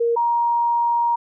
sine tone pair in turn, 467.7 / 942.5 Hz, A#4 / A#5, +6 / +19 cents, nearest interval octave, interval 1213 cents, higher second, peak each -16 dBFS, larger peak neither, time 0-0.16 / 0.16-1.16 s, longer second, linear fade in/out 10 ms, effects none

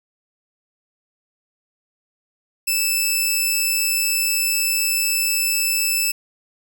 10% pulse tone, 2633 Hz, E7, 3 cents flat, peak -9 dBFS, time 2.67-6.12 s, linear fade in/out 10 ms, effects none

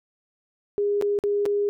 sine tone with dropouts, 408.5 Hz, G#4, 29 cents flat, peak -20 dBFS, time 0.78-1.69 s, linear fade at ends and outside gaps 0 ms, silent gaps 1.013-1.023 / 1.189-1.238 / 1.455-1.461 s, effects none

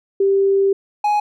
sine / triangle tone pair in turn, 392.4 / 834.4 Hz, G4 / G#5, +2 / +8 cents, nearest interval octave + minor second, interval 1306 cents, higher second, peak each -12 dBFS, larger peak neither, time 0.2-0.73 / 1.04-1.2 s, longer first, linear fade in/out 5 ms, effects none

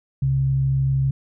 sine tone pair together, 67.35 / 134.7 Hz, C#2 / C#3, -49 / -49 cents, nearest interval octave, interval 1200 cents, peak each -29 / -17 dBFS, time 0.22-1.11 s, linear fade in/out 5 ms, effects none

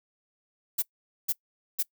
violet noise bursts, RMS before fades -26 dBFS, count 3, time 0.78-1.829 s, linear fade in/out 10 ms, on 43 ms, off 460 ms, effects noise-tail reverb RT60 0.1 s tail -23 dB re dry

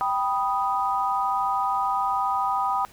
sine chord, G augmented, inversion none, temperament equal with one note detuned, 784 / 983.2 / 1244.5 Hz, G5 / B5 / D#6, 0 / -8 / 0 cents, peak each -26 dBFS, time 0.01-2.85 s, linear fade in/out 0 ms, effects pink hiss -51 dBFS RMS until 2.92 s

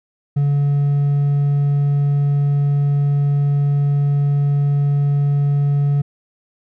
triangle tone with hard clipping, 142.8 Hz, D3, 48 cents flat, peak -14 dBFS, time 0.36-6.02 s, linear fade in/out 10 ms, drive 5 dB, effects none

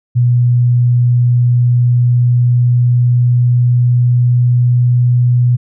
sine tone with pitch glide, 122 to 122.71 Hz, B2 to B2, -21 to -11 cents, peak -7 dBFS, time 0.15-5.57 s, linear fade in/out 20 ms, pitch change +10 cents, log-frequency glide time 1.51-5 s, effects none

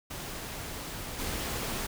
pink noise with level steps, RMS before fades -39 / -34 dBFS, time 0.1-1.87 s, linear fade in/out 10 ms, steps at 1.18 s, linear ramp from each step 20 ms, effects none

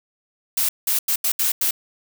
blue noise bursts at uneven times, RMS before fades -20 dBFS, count 6, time 0.57-0.69 / 0.87-0.99 / 1.08-1.16 / 1.24-1.32 / 1.39-1.52 / 1.61-1.71 s, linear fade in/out 5 ms, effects none

